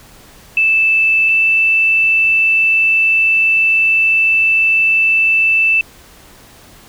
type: tone pair in turn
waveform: sine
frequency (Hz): 2637 / 2647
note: E7 / E7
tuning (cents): 0 / +7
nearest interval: unison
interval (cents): 7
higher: second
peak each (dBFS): -9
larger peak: neither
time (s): 0.57-1.29 / 1.29-5.81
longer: second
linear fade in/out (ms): 2
effects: pink hiss -42 dBFS RMS until 6.88 s